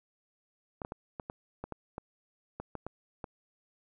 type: clicks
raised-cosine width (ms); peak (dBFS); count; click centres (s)
1; -24; 12; 0.818 / 0.849 / 0.921 / 1.198 / 1.299 / 1.64 / 1.723 / 1.981 / 2.6 / 2.753 / 2.866 / 3.242
effects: none